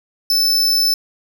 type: tone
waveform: 45% pulse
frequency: 5274 Hz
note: E8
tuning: in tune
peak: -13 dBFS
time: 0.3-0.94 s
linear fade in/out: 2 ms
effects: none